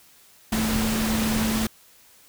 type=tone in noise; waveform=sine; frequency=220 Hz; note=A3; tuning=in tune; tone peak=-23 dBFS; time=0.52-1.67 s; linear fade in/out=5 ms; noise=pink; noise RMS=-27 dBFS; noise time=0.52-1.67 s; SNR=+1 dB; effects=white hiss -54 dBFS RMS until 2.28 s